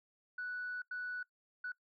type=tone bursts at uneven times; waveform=sine; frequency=1480 Hz; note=F#6; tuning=in tune; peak=-37 dBFS; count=3; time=0.38-0.82 / 0.91-1.23 / 1.64-1.72 s; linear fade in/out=5 ms; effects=noise-tail reverb RT60 0.1 s tail -22 dB re dry + tanh soft clip ceiling -34 dBFS